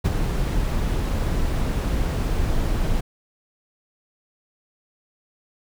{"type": "noise with ADSR envelope", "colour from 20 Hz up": "brown", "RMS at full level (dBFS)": -17, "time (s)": [0.04, 3.01], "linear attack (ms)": 16, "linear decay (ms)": 35, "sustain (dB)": -5, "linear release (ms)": 11, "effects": []}